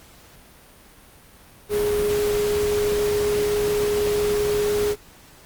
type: tone in noise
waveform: sine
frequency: 415.3 Hz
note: G#4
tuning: in tune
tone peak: -19 dBFS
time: 1.69-4.96 s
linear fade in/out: 50 ms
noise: pink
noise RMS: -30 dBFS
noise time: 1.69-4.96 s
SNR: +8 dB
effects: pink hiss -49 dBFS RMS until 5.45 s + Opus 48 kbps